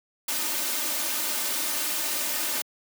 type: noise with comb filter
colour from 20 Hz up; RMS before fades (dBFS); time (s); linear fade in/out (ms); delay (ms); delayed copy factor
white; -28; 0.28-2.62; 5; 3.3; +0.8
effects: high-pass 200 Hz 12 dB/octave